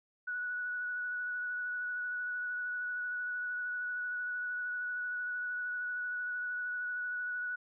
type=tone with vibrato; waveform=sine; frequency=1472 Hz; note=F#6; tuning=9 cents flat; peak=-34 dBFS; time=0.27-7.56 s; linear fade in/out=10 ms; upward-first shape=sine; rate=13 Hz; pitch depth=13 cents each way; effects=none